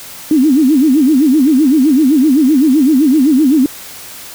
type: tone with vibrato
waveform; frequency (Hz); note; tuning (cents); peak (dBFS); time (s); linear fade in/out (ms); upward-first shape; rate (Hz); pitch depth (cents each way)
sine; 283.1; C#4; +37; -6; 0.31-3.66; 2; sine; 7.8; 220
effects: white hiss -31 dBFS RMS until 4.34 s